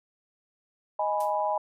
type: chord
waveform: sine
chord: G# minor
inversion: second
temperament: equal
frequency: 622.3 / 830.6 / 987.8 Hz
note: D#5 / G#5 / B5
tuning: 0 / 0 / 0 cents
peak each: -29 / -28 / -30 dBFS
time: 0.99-1.58 s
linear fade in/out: 5 ms
type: noise with exponential decay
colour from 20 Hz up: blue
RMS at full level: -38 dBFS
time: 1.2-1.36 s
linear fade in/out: 5 ms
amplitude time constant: 34 ms
effects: resampled to 32000 Hz